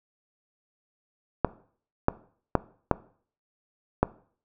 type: clicks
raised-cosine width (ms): 1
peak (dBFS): -5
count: 5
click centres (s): 1.447 / 2.084 / 2.553 / 2.913 / 4.03
effects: noise-tail reverb RT60 0.5 s tail -19 dB re dry